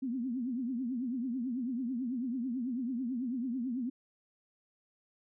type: tone with vibrato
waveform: sine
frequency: 248.4 Hz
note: B3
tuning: 10 cents sharp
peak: -32 dBFS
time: 0.02-3.9 s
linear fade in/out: 10 ms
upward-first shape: triangle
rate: 9.1 Hz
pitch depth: 180 cents each way
effects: none